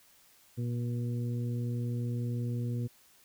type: harmonic tone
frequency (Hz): 120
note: B2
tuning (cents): -49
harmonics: 1 / 2 / 3 / 4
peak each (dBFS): -31 / -38 / -46 / -47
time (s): 0.57-2.88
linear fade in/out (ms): 20
effects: white hiss -62 dBFS RMS until 3.24 s